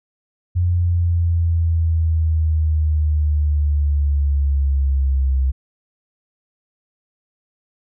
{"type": "exponential sweep", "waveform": "sine", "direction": "down", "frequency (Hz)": [88.8, 65.6], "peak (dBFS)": -14, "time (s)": [0.55, 5.52], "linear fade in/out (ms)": 20, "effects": []}